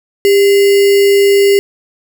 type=tone with sample-and-hold; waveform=sine; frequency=399.3 Hz; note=G4; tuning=32 cents sharp; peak=-5 dBFS; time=0.25-1.59 s; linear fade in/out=0 ms; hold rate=2450 Hz; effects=none